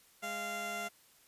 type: tone pair together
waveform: 15% pulse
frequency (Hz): 206.7 / 692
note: G#3 / F5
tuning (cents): -8 / -16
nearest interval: octave + major sixth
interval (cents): 2092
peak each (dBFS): -39 / -31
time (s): 0.22-0.89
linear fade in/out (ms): 20
effects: white hiss -64 dBFS RMS until 1.27 s + resampled to 32000 Hz